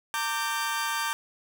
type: chord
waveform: sawtooth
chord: G minor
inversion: first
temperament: equal with one note detuned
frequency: 911.6 / 1174.7 / 1568 Hz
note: Bb5 / D6 / G6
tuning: -39 / 0 / 0 cents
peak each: -28 dBFS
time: 0.14-1.13 s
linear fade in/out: 0 ms
effects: none